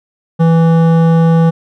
sine tone with hard clipping, 164.81 Hz, E3, in tune, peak -8 dBFS, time 0.39-1.51 s, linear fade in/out 20 ms, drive 13 dB, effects none

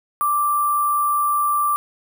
sine tone with sample-and-hold, 1174.7 Hz, D6, in tune, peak -16 dBFS, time 0.21-1.76 s, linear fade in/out 0 ms, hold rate 11025 Hz, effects none

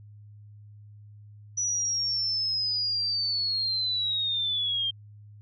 sine linear sweep, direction down, 5920 to 3169 Hz, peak -25 dBFS, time 1.57-4.91 s, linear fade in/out 10 ms, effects added 104 Hz sine -46 dBFS peak until 5.41 s

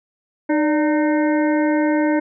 harmonic tone with a mistuned harmonic, 305.6 Hz, D#4, 31 cents flat, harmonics 1 / 2 / 3 / 5 / 6 / 7, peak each -16 / -22 / -26 / -30 / -32 / -33 dBFS, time 0.49-2.2 s, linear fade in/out 10 ms, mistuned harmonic 2, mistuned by -71 cents, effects none

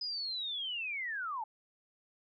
sine linear sweep, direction down, 5030 to 830.6 Hz, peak -35 dBFS, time 0.01-1.44 s, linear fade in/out 5 ms, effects none

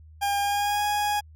40% pulse tone with pitch glide, 806 to 829.1 Hz, G5 to G#5, +48 to -3 cents, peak -22 dBFS, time 0.21-1.21 s, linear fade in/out 20 ms, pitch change +49 cents, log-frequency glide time 0.4-0.83 s, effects added 78 Hz sine -46 dBFS peak until 1.35 s

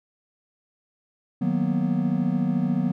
triangle chord, B major seventh, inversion first, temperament equal, 155.56 / 185 / 233.1 / 246.9 Hz, D#3 / F#3 / A#3 / B3, 0 / 0 / 0 / 0 cents, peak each -26 / -23 / -26 / -24 dBFS, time 1.41-2.92 s, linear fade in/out 10 ms, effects none

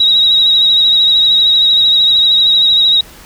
sine tone with vibrato, 3826 Hz, A#7, 44 cents sharp, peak -6 dBFS, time 0-3.01 s, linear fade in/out 5 ms, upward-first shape triangle, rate 13 Hz, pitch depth 46 cents each way, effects pink hiss -37 dBFS RMS until 3.25 s

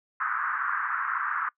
white band-pass noise, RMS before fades -29 dBFS, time 0.2-1.49 s, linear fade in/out 5 ms, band 1100 to 1600 Hz, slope 48 dB/octave, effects noise-tail reverb RT60 0.1 s tail -23 dB re dry

